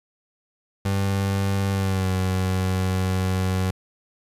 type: tone with pitch glide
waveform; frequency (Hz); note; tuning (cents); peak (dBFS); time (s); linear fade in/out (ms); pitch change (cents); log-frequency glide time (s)
30% pulse; 98 to 93.41; G2 to F#2; 0 to +17; -18; 0.85-3.71; 5; -83; 1.71-2.11
effects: resampled to 32000 Hz + 9-bit